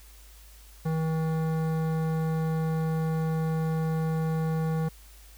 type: tone with hard clipping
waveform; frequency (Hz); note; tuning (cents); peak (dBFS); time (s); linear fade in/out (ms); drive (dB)
sine; 160; D#3; +49; -27; 0.85-4.89; 10; 15
effects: added 52 Hz sine -49 dBFS peak until 5.37 s + white hiss -55 dBFS RMS until 5.37 s